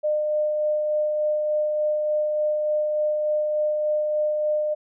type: tone with tremolo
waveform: sine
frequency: 605 Hz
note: D#5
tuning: 49 cents flat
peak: -19 dBFS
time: 0.03-4.75 s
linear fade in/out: 20 ms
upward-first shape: sine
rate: 3.4 Hz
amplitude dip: 25%
effects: none